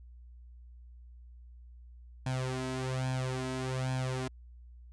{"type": "tone with flanger", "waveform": "sawtooth", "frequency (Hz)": 129.5, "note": "C3", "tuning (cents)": -17, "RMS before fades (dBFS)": -34, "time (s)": [2.26, 4.28], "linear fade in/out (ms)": 5, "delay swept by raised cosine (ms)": [1.2, 3.1], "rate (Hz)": 1.2, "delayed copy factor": 0.8, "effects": ["added 60 Hz sine -49 dBFS peak until 4.92 s", "resampled to 22050 Hz"]}